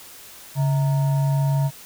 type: tone with frequency modulation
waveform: sine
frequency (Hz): 140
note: C#3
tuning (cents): +18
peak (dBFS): -17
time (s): 0.55-1.71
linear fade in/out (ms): 50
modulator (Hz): 787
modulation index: 0.33
effects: white hiss -43 dBFS RMS until 1.85 s